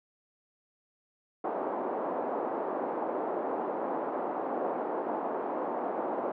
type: band-pass noise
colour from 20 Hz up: white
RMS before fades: -33 dBFS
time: 1.44-6.32 s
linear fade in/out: 5 ms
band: 270 to 880 Hz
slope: 24 dB/octave
effects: none